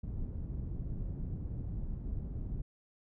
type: low-pass noise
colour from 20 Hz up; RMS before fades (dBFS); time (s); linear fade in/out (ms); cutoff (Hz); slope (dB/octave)
pink; -38; 0.03-2.62; 10; 160; 12
effects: none